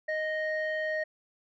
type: tone pair together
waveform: sine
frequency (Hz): 622.3 / 1864.7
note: D#5 / A#6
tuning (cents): 0 / 0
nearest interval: octave + perfect fifth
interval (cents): 1900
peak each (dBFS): -29 / -30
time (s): 0.08-1.04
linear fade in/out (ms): 10
effects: tanh soft clip ceiling -25 dBFS